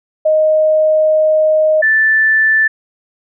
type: tone pair in turn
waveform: sine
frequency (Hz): 622.3 / 1760.1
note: D#5 / A6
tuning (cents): 0 / 0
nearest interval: octave + tritone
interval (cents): 1800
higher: second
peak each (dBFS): -8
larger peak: neither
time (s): 0.25-1.82 / 1.82-2.68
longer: first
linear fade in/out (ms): 10
effects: none